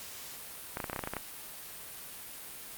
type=clicks; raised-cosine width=0.5 ms; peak=-19 dBFS; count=11; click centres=0.771 / 0.802 / 0.842 / 0.898 / 0.931 / 0.962 / 0.992 / 1.038 / 1.074 / 1.136 / 1.167 s; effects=white hiss -45 dBFS RMS until 2.77 s + Opus 48 kbps